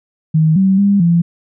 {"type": "tone with pitch steps", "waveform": "sine", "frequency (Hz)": [157.7, 191.7, 200.6, 170.2], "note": ["D#3", "G3", "G3", "F3"], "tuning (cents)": [24, -38, 40, -44], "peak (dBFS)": -8, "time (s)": [0.34, 1.22], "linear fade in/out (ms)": 10, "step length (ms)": 220, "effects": []}